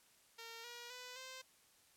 5% pulse tone with pitch steps, 459.2 / 478.4 / 498.5 / 519.3 Hz, A#4 / A#4 / B4 / C5, -26 / +45 / +16 / -13 cents, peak -38 dBFS, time 0.38-1.42 s, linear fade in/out 10 ms, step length 260 ms, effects white hiss -69 dBFS RMS until 1.96 s + low-pass 12000 Hz 12 dB/octave

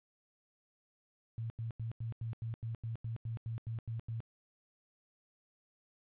sine tone bursts, 113.9 Hz, A#2, 40 cents flat, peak -36 dBFS, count 14, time 1.38-4.204 s, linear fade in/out 0 ms, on 120 ms, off 88 ms, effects resampled to 8000 Hz + 12-bit

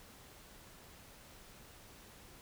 silence, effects pink hiss -57 dBFS RMS until 2.41 s

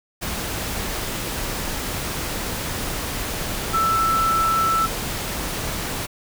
sine tone in noise, 1325 Hz, E6, 9 cents sharp, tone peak -17 dBFS, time 3.73-4.87 s, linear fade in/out 20 ms, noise pink, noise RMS -27 dBFS, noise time 0.21-6.07 s, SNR +7 dB, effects none

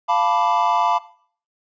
triangle chord, B half-diminished seventh, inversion second, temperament equal, 698.5 / 880 / 987.8 / 1174.7 Hz, F5 / A5 / B5 / D6, 0 / 0 / 0 / 0 cents, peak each -20 / -19 / -18 / -22 dBFS, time 0.08-0.99 s, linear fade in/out 20 ms, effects noise-tail reverb RT60 0.5 s tail -17 dB re dry + resampled to 16000 Hz

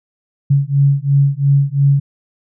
sine beating tone pair, 138.59 / 141.49 Hz, C#3 / C#3, 0 / +36 cents, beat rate 2.9 Hz, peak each -13 dBFS, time 0.5-2 s, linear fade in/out 10 ms, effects none

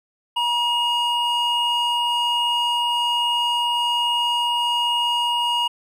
triangle tone pair together, 954.6 / 2865 Hz, A#5 / F7, +41 / +44 cents, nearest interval octave + perfect fifth, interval 1903 cents, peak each -19 dBFS, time 0.36-5.68 s, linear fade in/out 10 ms, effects tanh soft clip ceiling -10 dBFS

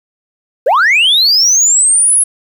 sine linear sweep, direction up, 444.5 to 10780 Hz, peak -4 dBFS, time 0.66-2.24 s, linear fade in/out 10 ms, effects tanh soft clip ceiling -5 dBFS + 7-bit

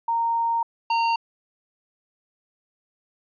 sine / square tone pair in turn, 925 / 920.5 Hz, A#5 / A#5, -14 / -22 cents, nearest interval unison, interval 8 cents, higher first, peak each -20 dBFS, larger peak neither, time 0.08-0.63 / 0.9-1.16 s, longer first, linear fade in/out 5 ms, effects resampled to 11025 Hz

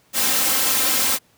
white noise with comb filter, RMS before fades -19 dBFS, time 0.13-1.19 s, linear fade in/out 50 ms, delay 3.8 ms, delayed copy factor +1, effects pink hiss -58 dBFS RMS until 1.37 s + high-pass 80 Hz 12 dB/octave

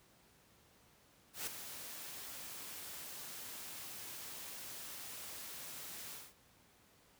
white noise with ADSR envelope, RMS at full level -39 dBFS, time 1.33-6.34 s, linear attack 140 ms, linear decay 9 ms, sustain -9 dB, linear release 210 ms, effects pink hiss -67 dBFS RMS until 7.19 s + high-pass 60 Hz 12 dB/octave

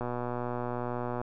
click train, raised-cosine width 1 ms, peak -20 dBFS, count 148, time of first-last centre 0.01-1.215 s, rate 122 Hz, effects none

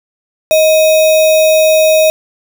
sine tone with sample-and-hold, 628 Hz, D#5, 16 cents sharp, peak -5 dBFS, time 0.51-2.1 s, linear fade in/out 0 ms, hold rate 3150 Hz, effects none

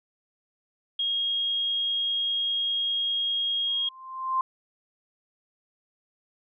sine tone, 3265 Hz, G#7, 30 cents flat, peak -24 dBFS, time 0.99-3.89 s, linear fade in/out 5 ms
sine tone with exponential growth, 1046.5 Hz, C6, in tune, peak -20 dBFS, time 3.67-4.41 s, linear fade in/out 2 ms, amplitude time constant 160 ms
effects none

